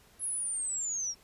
sine linear sweep, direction down, 10890 to 5460 Hz, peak -31 dBFS, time 0.19-1.15 s, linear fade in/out 50 ms, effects pink hiss -61 dBFS RMS until 1.23 s + resampled to 32000 Hz

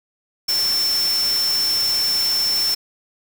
sine tone in noise, 5380 Hz, E8, 34 cents sharp, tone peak -17 dBFS, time 0.48-2.75 s, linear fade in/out 10 ms, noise white, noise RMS -28 dBFS, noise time 0.48-2.75 s, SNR +8 dB, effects none

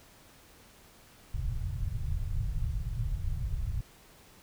pink low-pass noise, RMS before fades -32 dBFS, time 1.34-3.81 s, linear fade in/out 5 ms, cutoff 140 Hz, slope 48 dB/octave, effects pink hiss -57 dBFS RMS until 4.42 s

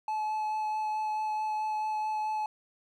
triangle tone with vibrato, 860 Hz, A5, 40 cents flat, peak -27 dBFS, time 0.08-2.46 s, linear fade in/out 2 ms, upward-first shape sine, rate 4.6 Hz, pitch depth 10 cents each way, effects none

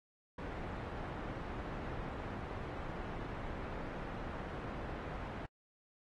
pink low-pass noise, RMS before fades -43 dBFS, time 0.38-5.46 s, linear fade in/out 5 ms, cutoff 1500 Hz, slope 12 dB/octave, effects AAC 32 kbps

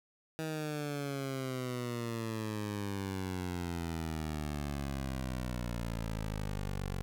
15% pulse exponential sweep, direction down, 160 to 46.25 Hz, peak -29 dBFS, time 0.39-7.02 s, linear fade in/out 0 ms, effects none

